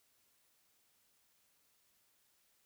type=silence; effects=white hiss -74 dBFS RMS until 2.65 s